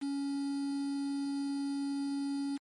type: tone with quantisation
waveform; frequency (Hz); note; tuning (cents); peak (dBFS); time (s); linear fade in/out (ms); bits
triangle; 279.6; C#4; +15; -30; 0.01-2.58; 20; 8
effects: MP3 48 kbps